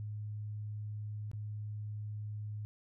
sine tone with dropouts, 105.4 Hz, G#2, 26 cents sharp, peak -38 dBFS, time 0-2.65 s, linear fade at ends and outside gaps 0 ms, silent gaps 1.315-1.333 s, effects none

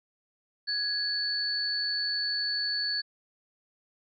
sine tone pair together, 1669 / 4456 Hz, G#6 / C#8, +8 / +8 cents, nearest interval octave + perfect fourth, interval 1700 cents, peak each -34 / -28 dBFS, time 0.67-3.02 s, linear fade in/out 20 ms, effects none

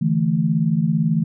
sine chord, D suspended second, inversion none, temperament equal, 146.83 / 164.81 / 220 Hz, D3 / E3 / A3, 0 / 0 / 0 cents, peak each -23 / -18 / -21 dBFS, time 0.01-1.24 s, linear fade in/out 10 ms, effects none

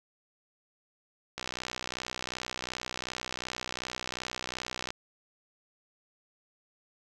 click train, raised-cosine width 0.2 ms, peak -17 dBFS, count 222, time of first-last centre 1.38-4.905 s, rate 62.7 Hz, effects none

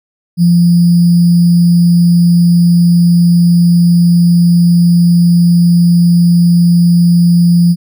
sine tone with sample-and-hold, 172.6 Hz, F3, 20 cents flat, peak -4 dBFS, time 0.37-7.76 s, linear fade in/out 50 ms, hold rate 4900 Hz, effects none

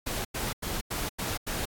pink noise bursts, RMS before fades -32 dBFS, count 6, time 0.06-1.655 s, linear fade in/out 10 ms, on 190 ms, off 91 ms, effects AAC 64 kbps

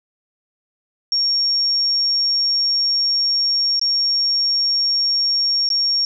sine tone with dropouts, 5540 Hz, F8, 15 cents flat, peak -15 dBFS, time 1.12-6.05 s, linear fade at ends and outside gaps 1 ms, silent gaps 3.795-3.814 / 5.69-5.702 s, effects none

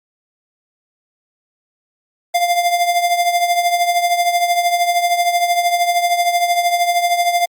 square tone with tremolo, 698.5 Hz, F5, in tune, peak -11 dBFS, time 2.34-7.46 s, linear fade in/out 10 ms, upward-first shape triangle, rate 13 Hz, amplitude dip 70%, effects Opus 48 kbps

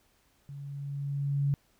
sine tone with level ramp, 141 Hz, C#3, 30 cents sharp, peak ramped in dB -40 to -23 dBFS, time 0.49-1.54 s, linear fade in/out 0 ms, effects pink hiss -68 dBFS RMS until 1.79 s

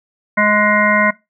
harmonic tone with a mistuned harmonic, 210 Hz, G#3, 19 cents sharp, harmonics 1 / 3 / 5 / 7 / 9 / 10, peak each -18 / -18 / -18 / -18 / -18 / -18 dBFS, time 0.37-1.11 s, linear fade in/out 10 ms, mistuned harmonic 5, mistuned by -18 cents, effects noise-tail reverb RT60 0.2 s tail -19 dB re dry

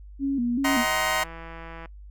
sine tone with vibrato, 257.2 Hz, C4, 30 cents flat, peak -22 dBFS, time 0.19-0.85 s, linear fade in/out 50 ms, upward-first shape square, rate 2.6 Hz, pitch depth 120 cents each way
20% pulse chord, C half-diminished seventh, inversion first, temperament just, 627.9 / 753.5 / 941.9 / 1046.5 Hz, Eb5 / Gb5 / Bb5 / C6, +16 / +31 / +18 / 0 cents, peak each -24 dBFS, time 0.64-1.24 s, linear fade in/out 10 ms
click train, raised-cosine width 0.5 ms, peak -26 dBFS, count 197, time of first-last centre 0.67-1.858 s, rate 165 Hz
effects noise-tail reverb RT60 0.1 s tail -22 dB re dry + added 50 Hz sine -41 dBFS peak until 2.1 s

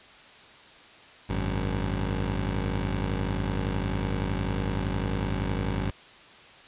15% pulse tone pair together, 52.56 / 94.2 Hz, G#1 / F#2, +21 / +32 cents, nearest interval minor seventh, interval 1011 cents, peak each -22 / -24 dBFS, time 1.29-5.91 s, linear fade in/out 10 ms, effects white hiss -50 dBFS RMS until 6.67 s + resampled to 8000 Hz

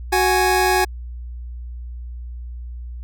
25% pulse tone pair together, 370 / 830.6 Hz, F#4 / G#5, 0 / 0 cents, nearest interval octave + major second, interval 1400 cents, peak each -14 dBFS, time 0.12-0.85 s, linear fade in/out 10 ms, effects added 60 Hz sine -29 dBFS peak until 3.03 s

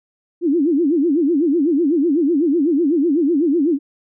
sine tone with vibrato, 310 Hz, D#4, 6 cents flat, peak -13 dBFS, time 0.41-3.79 s, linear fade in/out 50 ms, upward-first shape sine, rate 8 Hz, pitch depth 240 cents each way, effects none

